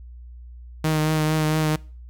sawtooth tone with vibrato, 155.4 Hz, D#3, 2 cents flat, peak -15 dBFS, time 0.84-1.76 s, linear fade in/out 5 ms, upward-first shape triangle, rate 4.4 Hz, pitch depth 26 cents each way, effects noise-tail reverb RT60 0.4 s tail -23 dB re dry + added 60 Hz sine -38 dBFS peak until 2.09 s

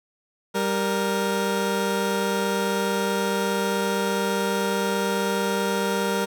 20% pulse tone pair together, 196.4 / 468 Hz, G3 / A#4, +4 / +7 cents, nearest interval octave + minor third, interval 1503 cents, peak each -20 dBFS, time 0.54-6.26 s, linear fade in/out 20 ms, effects none

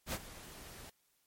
pink noise with ADSR envelope, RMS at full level -36 dBFS, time 0.06-0.9 s, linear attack 75 ms, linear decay 47 ms, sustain -15 dB, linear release 6 ms, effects white hiss -75 dBFS RMS until 1.26 s + MP3 64 kbps

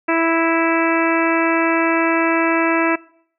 harmonic tone, 329.6 Hz, E4, in tune, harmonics 1 / 2 / 3 / 4 / 5 / 6 / 7 / 8, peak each -18 / -21 / -23 / -24 / -25 / -26 / -26 / -27 dBFS, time 0.08-2.96 s, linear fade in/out 10 ms, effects noise-tail reverb RT60 0.6 s tail -22 dB re dry

